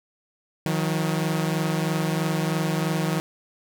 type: tone pair together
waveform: sawtooth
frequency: 158.12 / 181.2 Hz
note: D#3 / F#3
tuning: +28 / -36 cents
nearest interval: major second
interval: 236 cents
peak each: -20 / -23 dBFS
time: 0.66-3.2 s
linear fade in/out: 0 ms
effects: none